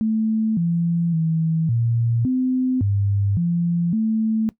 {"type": "tone with pitch steps", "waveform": "sine", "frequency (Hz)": [219.7, 169.6, 161.7, 116.6, 256.3, 100.2, 171.5, 220.3], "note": ["A3", "E3", "E3", "A#2", "C4", "G2", "F3", "A3"], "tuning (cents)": [-2, 50, -33, 1, -36, 38, -31, 2], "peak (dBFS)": -17, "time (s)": [0.01, 4.49], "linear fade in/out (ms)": 0, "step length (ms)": 560, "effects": ["noise-tail reverb RT60 0.1 s tail -18 dB re dry"]}